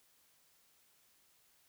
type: silence
effects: white hiss -70 dBFS RMS until 1.68 s